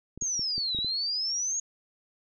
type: clicks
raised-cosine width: 3 ms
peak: -28 dBFS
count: 7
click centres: 0.176 / 0.223 / 0.394 / 0.58 / 0.748 / 0.788 / 0.846 s
type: exponential two-way sweep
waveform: sine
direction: down then up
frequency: 6700 to 3787 to 6700 Hz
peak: -27 dBFS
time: 0.21-1.6 s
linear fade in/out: 5 ms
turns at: 0.77 s
effects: none